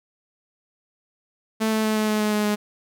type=tone with pitch steps; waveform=sawtooth; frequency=220 / 218.4 / 216.7 / 215.1 / 213.5 / 211.9 / 210.3 / 208.7 Hz; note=A3 / A3 / A3 / A3 / G#3 / G#3 / G#3 / G#3; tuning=0 / -13 / -26 / -39 / +48 / +35 / +22 / +9 cents; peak=-16 dBFS; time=1.6-2.56 s; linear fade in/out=20 ms; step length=120 ms; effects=none